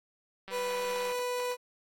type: click train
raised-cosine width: 0.3 ms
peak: -28 dBFS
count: 124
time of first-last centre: 0.48-1.117 s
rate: 193 Hz
type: tone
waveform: 30% pulse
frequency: 493.9 Hz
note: B4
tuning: in tune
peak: -28 dBFS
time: 0.5-1.57 s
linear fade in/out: 50 ms
effects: AAC 64 kbps